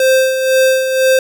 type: tone with tremolo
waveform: square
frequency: 523.3 Hz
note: C5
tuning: in tune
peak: -8 dBFS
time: 0-1.19 s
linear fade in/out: 2 ms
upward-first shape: sine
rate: 2 Hz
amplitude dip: 55%
effects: none